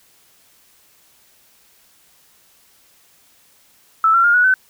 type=tone with pitch steps; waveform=sine; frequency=1314 / 1362.7 / 1413.2 / 1465.6 / 1519.9 Hz; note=E6 / F6 / F6 / F#6 / F#6; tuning=-6 / -43 / +20 / -17 / +46 cents; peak=-10 dBFS; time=4.04-4.54 s; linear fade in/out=2 ms; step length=100 ms; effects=white hiss -54 dBFS RMS until 4.69 s